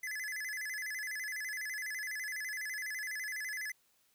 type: tone with vibrato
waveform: square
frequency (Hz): 1864.7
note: A#6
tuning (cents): 0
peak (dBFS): -38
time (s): 0.03-3.72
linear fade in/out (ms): 5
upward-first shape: square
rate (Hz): 12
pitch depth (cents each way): 150
effects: white hiss -72 dBFS RMS until 4.14 s